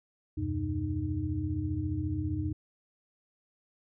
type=tone cluster; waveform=sine; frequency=77.8 / 92.6 / 126.1 / 306.4 Hz; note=D#2 / F#2 / B2 / D#4; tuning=0 / +2 / +36 / -27 cents; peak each=-37 / -33 / -37 / -34 dBFS; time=0.37-2.53 s; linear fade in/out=10 ms; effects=none